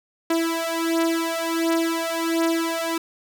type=beating tone pair; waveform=sawtooth; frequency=329.6 / 331 Hz; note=E4 / E4; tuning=0 / +7 cents; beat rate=1.4 Hz; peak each=-20 dBFS; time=0.3-2.98 s; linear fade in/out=5 ms; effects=none